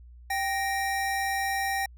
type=tone pair together; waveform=square; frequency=781.7 / 1864.7 Hz; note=G5 / A#6; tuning=-5 / 0 cents; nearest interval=octave + minor third; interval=1505 cents; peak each=-29 / -31 dBFS; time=0.3-1.86 s; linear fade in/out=5 ms; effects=added 60 Hz sine -46 dBFS peak until 1.97 s